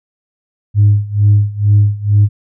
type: tone with tremolo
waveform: sine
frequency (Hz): 103.2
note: G#2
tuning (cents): -10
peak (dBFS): -3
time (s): 0.74-2.29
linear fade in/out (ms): 50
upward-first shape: sine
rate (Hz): 2.2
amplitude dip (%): 90
effects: tanh soft clip ceiling -2 dBFS